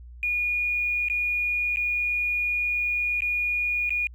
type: tone with dropouts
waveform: triangle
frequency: 2443 Hz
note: D#7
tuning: 32 cents flat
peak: -19 dBFS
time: 0.23-4.07 s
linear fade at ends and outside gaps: 1 ms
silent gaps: 1.085-1.099 / 1.76-1.77 / 3.206-3.22 / 3.894-3.905 s
effects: tanh soft clip ceiling -21 dBFS + added 60 Hz sine -41 dBFS peak until 4.14 s